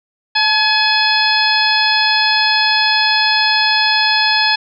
harmonic tone with a mistuned harmonic, 847 Hz, G#5, 34 cents sharp, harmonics 1 / 2 / 3 / 4 / 5 / 6, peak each -18 / -17 / -19 / -19 / -18 / -19 dBFS, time 0.35-4.56 s, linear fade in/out 10 ms, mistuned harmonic 1, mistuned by +50 cents, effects none

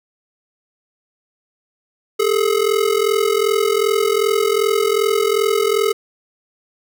square ring-modulated tone, 424.9 Hz, G#4, 40 cents sharp, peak -12 dBFS, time 2.19-5.93 s, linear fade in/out 10 ms, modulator 21.3 Hz, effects none

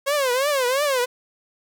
sawtooth tone with vibrato, 538 Hz, C5, 48 cents sharp, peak -15 dBFS, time 0.06-1.06 s, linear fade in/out 20 ms, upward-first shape triangle, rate 2.9 Hz, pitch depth 200 cents each way, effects none

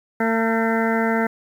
harmonic tone with a mistuned harmonic, 226.1 Hz, A3, 47 cents sharp, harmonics 1 / 2 / 3 / 4 / 6 / 7 / 8 / 9, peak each -21 / -24 / -26 / -27 / -29 / -29 / -30 / -31 dBFS, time 0.2-1.27 s, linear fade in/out 5 ms, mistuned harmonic 7, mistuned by -27 cents, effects 8-bit

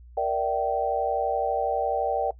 sine chord, E half-diminished seventh, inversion second, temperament equal with one note detuned, 466.2 / 587.3 / 659.3 / 772.8 Hz, Bb4 / D5 / E5 / G5, 0 / 0 / 0 / -25 cents, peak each -29 / -28 / -30 / -26 dBFS, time 0.17-2.31 s, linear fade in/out 5 ms, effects noise-tail reverb RT60 0.1 s tail -19 dB re dry + added 60 Hz sine -45 dBFS peak until 2.39 s

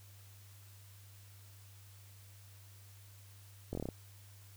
slowing click train, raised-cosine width 2 ms, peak -25 dBFS, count 7, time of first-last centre 3.73-3.888 s, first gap 21 ms, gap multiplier 1.09, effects added 99 Hz sine -55 dBFS peak until 4.56 s + white hiss -62 dBFS RMS until 4.56 s

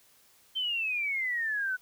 sine exponential sweep, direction down, 3136 to 1480 Hz, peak -28 dBFS, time 0.55-1.77 s, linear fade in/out 20 ms, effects white hiss -62 dBFS RMS until 1.81 s

